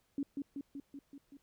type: tone with echo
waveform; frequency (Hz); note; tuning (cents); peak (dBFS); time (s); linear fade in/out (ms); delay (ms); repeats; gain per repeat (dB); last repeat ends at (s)
sine; 280; C#4; +18; -32; 0.18-0.23; 2; 190; 6; -3; 1.37
effects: pink hiss -75 dBFS RMS until 1.42 s